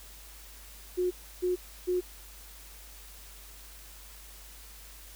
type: tone bursts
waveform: sine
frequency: 361.4 Hz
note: F#4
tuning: 41 cents flat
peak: -25 dBFS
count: 3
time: 0.97-2.01 s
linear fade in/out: 20 ms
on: 140 ms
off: 310 ms
effects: added 50 Hz sine -50 dBFS peak until 5.15 s + white hiss -51 dBFS RMS until 5.15 s